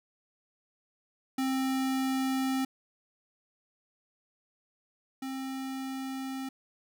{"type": "tone pair in turn", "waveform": "square", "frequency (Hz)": [264.1, 265.5], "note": ["C4", "C4"], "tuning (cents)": [16, 25], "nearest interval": "unison", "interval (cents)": 9, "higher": "second", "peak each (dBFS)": [-28, -35], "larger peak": "first", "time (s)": [[1.38, 2.65], [5.22, 6.49]], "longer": "neither", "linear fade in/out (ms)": 5, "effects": []}